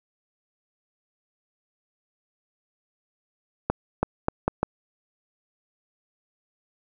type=accelerating click train; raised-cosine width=1 ms; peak=-7 dBFS; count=5; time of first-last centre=3.7-4.63 s; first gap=330 ms; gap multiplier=0.77; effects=none